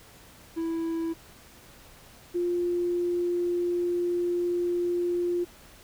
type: tone pair in turn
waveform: triangle / sine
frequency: 329.6 / 350.7 Hz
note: E4 / F4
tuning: 0 / +7 cents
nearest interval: minor second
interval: 107 cents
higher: second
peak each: -25 / -24 dBFS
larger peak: second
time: 0.56-1.14 / 2.34-5.45 s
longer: second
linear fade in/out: 20 ms
effects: pink hiss -52 dBFS RMS until 5.83 s